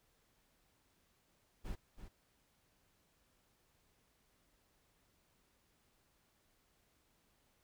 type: noise with echo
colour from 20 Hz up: brown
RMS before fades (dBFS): -42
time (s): 1.64-1.76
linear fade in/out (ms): 20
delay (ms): 330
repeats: 1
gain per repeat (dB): -9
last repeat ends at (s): 2.09
effects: pink hiss -75 dBFS RMS until 7.63 s